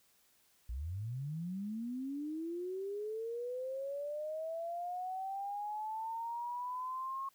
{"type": "linear sweep", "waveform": "sine", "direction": "up", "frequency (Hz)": [54.3, 1088], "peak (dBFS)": -37, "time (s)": [0.69, 7.29], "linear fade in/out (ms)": 5, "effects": ["white hiss -70 dBFS RMS until 7.34 s"]}